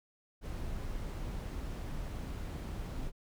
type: noise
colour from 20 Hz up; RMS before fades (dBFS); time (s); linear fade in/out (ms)
brown; -39; 0.41-3.12; 50
effects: none